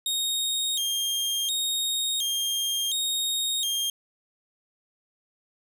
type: tone with vibrato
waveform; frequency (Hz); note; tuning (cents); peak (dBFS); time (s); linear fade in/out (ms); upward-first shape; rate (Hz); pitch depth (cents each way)
sawtooth; 3459; A7; -30; -22; 0.06-3.9; 2; square; 0.7; 130
effects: none